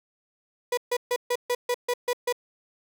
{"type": "tone bursts", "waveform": "35% pulse", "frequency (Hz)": 489, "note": "B4", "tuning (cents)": -17, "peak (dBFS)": -21, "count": 9, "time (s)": [0.72, 2.326], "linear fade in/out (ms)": 5, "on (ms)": 54, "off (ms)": 140, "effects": []}